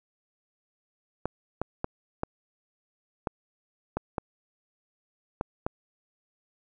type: clicks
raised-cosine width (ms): 1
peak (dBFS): -14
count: 9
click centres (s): 1.256 / 1.616 / 1.844 / 2.234 / 3.272 / 3.97 / 4.182 / 5.411 / 5.665
effects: none